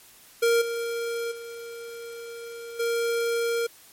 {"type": "tone with level steps", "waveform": "square", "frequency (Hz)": 466.2, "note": "A#4", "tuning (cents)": 0, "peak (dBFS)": [-19, -28, -37, -24], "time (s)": [0.42, 3.67], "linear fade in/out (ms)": 10, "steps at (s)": [0.61, 1.31, 2.79], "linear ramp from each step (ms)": 10, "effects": ["white hiss -52 dBFS RMS until 3.92 s", "MP3 64 kbps"]}